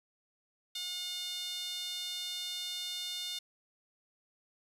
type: tone with high-pass filter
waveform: sawtooth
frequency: 720 Hz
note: F#5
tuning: 47 cents flat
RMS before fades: -39 dBFS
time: 0.75-3.39 s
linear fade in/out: 5 ms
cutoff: 3600 Hz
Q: 3.8
effects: resampled to 32000 Hz